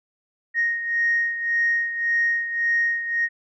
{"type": "beating tone pair", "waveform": "sine", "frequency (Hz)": [1864.7, 1866.5], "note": ["A#6", "A#6"], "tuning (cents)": [0, 2], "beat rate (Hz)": 1.8, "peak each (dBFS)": [-20, -26], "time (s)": [0.54, 3.29], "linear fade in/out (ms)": 50, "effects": ["tanh soft clip ceiling -12 dBFS"]}